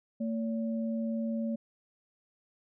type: tone pair together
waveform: sine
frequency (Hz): 225.9 / 568.8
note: A3 / C#5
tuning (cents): +46 / +45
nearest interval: octave + major third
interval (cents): 1599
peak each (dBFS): -30 / -39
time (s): 0.2-1.56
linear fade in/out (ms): 10
effects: none